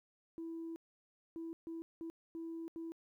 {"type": "tone bursts at uneven times", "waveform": "sine", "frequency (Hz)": 329.6, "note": "E4", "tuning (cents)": 0, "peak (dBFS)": -40, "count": 6, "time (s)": [[0.38, 0.76], [1.36, 1.53], [1.67, 1.82], [2.01, 2.1], [2.35, 2.68], [2.76, 2.92]], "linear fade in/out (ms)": 0, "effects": ["tanh soft clip ceiling -38 dBFS", "13-bit"]}